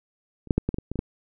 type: clicks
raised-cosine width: 3 ms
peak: -30 / -6 / -7 / -11 / -15 / -16 / -17 / -19 / -10 dBFS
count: 9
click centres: 0.473 / 0.508 / 0.58 / 0.69 / 0.743 / 0.785 / 0.916 / 0.957 / 0.991 s
effects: none